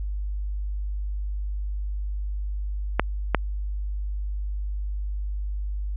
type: clicks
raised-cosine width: 0.5 ms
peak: -3 dBFS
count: 2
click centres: 2.996 / 3.347 s
effects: added 50 Hz sine -26 dBFS peak until 5.96 s + resampled to 8000 Hz